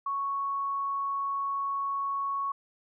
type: tone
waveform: sine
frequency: 1108.7 Hz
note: C#6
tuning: in tune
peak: -28 dBFS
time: 0.06-2.52 s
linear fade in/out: 5 ms
effects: none